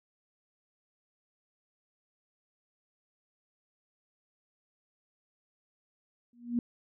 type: tone with exponential growth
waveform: sine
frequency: 239.1 Hz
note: A#3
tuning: 44 cents sharp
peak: -23 dBFS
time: 6.33-6.59 s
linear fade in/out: 2 ms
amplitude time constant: 56 ms
effects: none